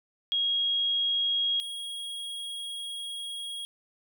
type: tone pair in turn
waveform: sine / square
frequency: 3283 / 3295 Hz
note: G#7 / G#7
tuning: -21 / -14 cents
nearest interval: unison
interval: 7 cents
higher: second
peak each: -24 / -35 dBFS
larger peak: first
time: 0.32-1.6 / 1.6-3.65 s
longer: second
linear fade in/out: 0 ms
effects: none